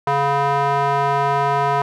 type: tone with band-pass filter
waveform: square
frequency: 140.6 Hz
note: C#3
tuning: 25 cents sharp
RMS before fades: -18 dBFS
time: 0.07-1.82 s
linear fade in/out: 2 ms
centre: 930 Hz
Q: 2.3
effects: none